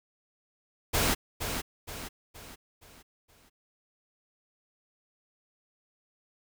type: noise with echo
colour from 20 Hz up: pink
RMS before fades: -26 dBFS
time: 0.93-1.15 s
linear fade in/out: 20 ms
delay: 470 ms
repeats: 5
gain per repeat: -7 dB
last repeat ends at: 3.5 s
effects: none